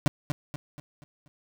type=tone with echo; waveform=35% pulse; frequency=146.83 Hz; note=D3; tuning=in tune; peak=-17 dBFS; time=0.06-0.08 s; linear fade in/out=0 ms; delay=240 ms; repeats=5; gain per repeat=-7 dB; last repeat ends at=1.28 s; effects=none